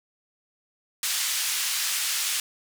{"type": "band-pass noise", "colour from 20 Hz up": "white", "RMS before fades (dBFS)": -27, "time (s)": [1.03, 2.4], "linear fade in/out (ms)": 2, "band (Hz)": [1700, 9600], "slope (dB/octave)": 12, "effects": []}